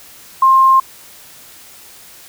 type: tone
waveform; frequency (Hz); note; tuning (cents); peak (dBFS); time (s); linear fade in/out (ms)
sine; 1060; C6; +22; -6; 0.42-0.8; 5
effects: white hiss -40 dBFS RMS until 2.28 s